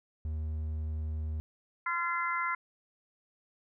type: tone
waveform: triangle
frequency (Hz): 77.7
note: D#2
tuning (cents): -2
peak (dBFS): -30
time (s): 0.25-1.4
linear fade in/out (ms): 0
type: harmonic tone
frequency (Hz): 343.2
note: F4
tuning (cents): -30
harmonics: 3 / 4 / 5 / 6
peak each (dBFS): -34 / -33 / -41 / -35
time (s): 1.86-2.55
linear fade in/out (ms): 5
effects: none

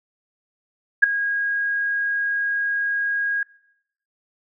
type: tone with ADSR envelope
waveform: sine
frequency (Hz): 1638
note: G#6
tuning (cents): -24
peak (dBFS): -5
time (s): 1.02-3.43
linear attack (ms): 17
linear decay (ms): 7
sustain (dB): -15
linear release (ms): 3
effects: noise-tail reverb RT60 0.8 s tail -22 dB re dry

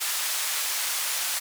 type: band-pass noise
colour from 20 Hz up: white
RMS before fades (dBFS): -28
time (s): 0-1.4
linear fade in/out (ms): 20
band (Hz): 900 to 13000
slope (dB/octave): 12
effects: none

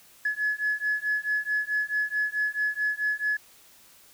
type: beating tone pair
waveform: sine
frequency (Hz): 1700 / 1704.6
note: G#6 / G#6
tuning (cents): +40 / +45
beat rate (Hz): 4.6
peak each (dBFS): -27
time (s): 0.25-3.37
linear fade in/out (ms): 5
effects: tanh soft clip ceiling -18 dBFS + white hiss -55 dBFS RMS until 4.13 s

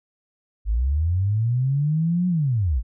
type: linear two-way sweep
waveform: sine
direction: up then down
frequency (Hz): 49 to 183.2 to 49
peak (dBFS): -18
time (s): 0.65-2.83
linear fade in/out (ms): 50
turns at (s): 2.28
effects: none

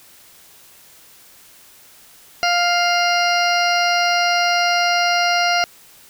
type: harmonic tone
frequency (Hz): 700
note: F5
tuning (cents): +4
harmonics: 1 / 2 / 3 / 4 / 6 / 7 / 8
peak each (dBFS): -18 / -21 / -23 / -24 / -26 / -26 / -27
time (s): 2.43-5.64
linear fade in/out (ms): 0
effects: white hiss -47 dBFS RMS until 6.09 s

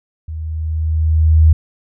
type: tone with level ramp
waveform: sine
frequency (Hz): 79.1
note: D#2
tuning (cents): +29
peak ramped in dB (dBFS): -23 to -4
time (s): 0.28-1.53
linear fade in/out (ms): 5
effects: none

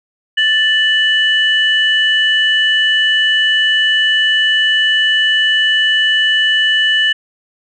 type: tone pair together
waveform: sine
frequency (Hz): 1760 / 2960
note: A6 / F#7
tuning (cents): 0 / 0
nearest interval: major sixth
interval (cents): 900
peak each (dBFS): -12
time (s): 0.37-7.13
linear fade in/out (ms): 10
effects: tanh soft clip ceiling -2 dBFS

